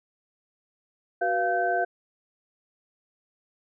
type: tone cluster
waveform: sine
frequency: 375.2 / 487.1 / 695 / 1539 Hz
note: F#4 / B4 / F5 / G6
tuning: +24 / -24 / -9 / -32 cents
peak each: -31 / -32 / -24 / -29 dBFS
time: 1.21-1.85 s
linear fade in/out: 10 ms
effects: none